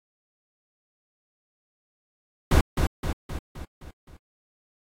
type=noise with echo; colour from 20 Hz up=brown; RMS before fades=-17 dBFS; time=2.51-2.61 s; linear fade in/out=5 ms; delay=260 ms; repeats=6; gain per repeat=-5 dB; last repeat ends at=4.17 s; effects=AAC 48 kbps